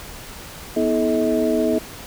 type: tone cluster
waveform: sine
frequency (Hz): 245.4 / 320.1 / 429.7 / 638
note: B3 / D#4 / A4 / D#5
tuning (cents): -11 / +49 / -41 / +43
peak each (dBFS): -22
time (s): 0.76-1.79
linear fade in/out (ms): 10
effects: pink hiss -37 dBFS RMS until 2.06 s